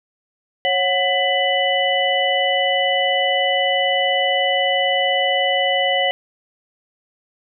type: tone cluster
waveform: sine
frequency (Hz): 549 / 733 / 1998 / 2975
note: C#5 / F#5 / B6 / F#7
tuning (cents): -17 / -16 / +20 / +9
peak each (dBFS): -21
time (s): 0.65-6.11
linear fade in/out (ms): 0
effects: none